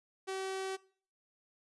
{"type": "tone", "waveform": "sawtooth", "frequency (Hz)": 382.3, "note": "G4", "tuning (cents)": -43, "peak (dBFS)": -32, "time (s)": [0.27, 0.77], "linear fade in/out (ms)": 20, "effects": ["noise-tail reverb RT60 0.5 s tail -22 dB re dry", "resampled to 24000 Hz"]}